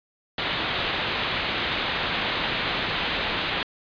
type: low-pass noise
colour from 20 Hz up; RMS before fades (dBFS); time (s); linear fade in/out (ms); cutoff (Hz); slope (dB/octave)
white; -27; 0.38-3.63; 2; 3900; 48
effects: resampled to 11025 Hz